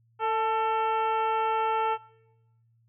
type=harmonic tone with a mistuned harmonic; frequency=447.5 Hz; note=A4; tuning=29 cents sharp; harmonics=1 / 2 / 3 / 4 / 5 / 6 / 7; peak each=-30 / -26 / -31 / -43 / -43 / -42 / -47 dBFS; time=0.19-1.98 s; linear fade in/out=50 ms; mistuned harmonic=2; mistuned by=-34 cents; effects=noise-tail reverb RT60 1.0 s tail -22 dB re dry + added 115 Hz sine -62 dBFS peak until 2.88 s